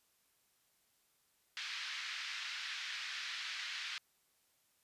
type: band-pass noise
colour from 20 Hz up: pink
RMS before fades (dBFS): -43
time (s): 1.57-3.98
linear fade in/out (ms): 0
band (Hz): 1600 to 4900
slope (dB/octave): 24
effects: white hiss -75 dBFS RMS until 4.83 s + resampled to 32000 Hz